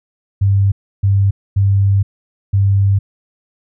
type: tone bursts at uneven times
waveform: sine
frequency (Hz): 98.8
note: G2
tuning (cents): +14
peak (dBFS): -9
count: 4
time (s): 0.41-0.72 / 1.03-1.31 / 1.56-2.03 / 2.53-2.99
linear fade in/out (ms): 10
effects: none